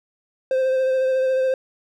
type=tone with vibrato; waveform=triangle; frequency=522 Hz; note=C5; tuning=4 cents flat; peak=-15 dBFS; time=0.51-1.54 s; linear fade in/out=2 ms; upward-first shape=sine; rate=14 Hz; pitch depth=18 cents each way; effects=none